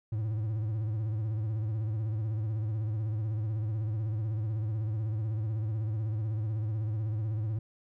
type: tone with vibrato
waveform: triangle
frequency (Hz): 108.4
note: A2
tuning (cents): -25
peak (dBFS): -27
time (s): 0.12-7.59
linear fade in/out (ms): 5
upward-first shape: sine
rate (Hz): 16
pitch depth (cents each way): 85
effects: none